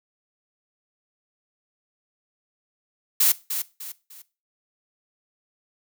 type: noise with echo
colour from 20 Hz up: blue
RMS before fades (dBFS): -18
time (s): 3.2-3.32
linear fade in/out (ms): 5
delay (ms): 300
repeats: 3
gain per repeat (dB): -9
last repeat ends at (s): 4.22
effects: noise-tail reverb RT60 0.3 s tail -18 dB re dry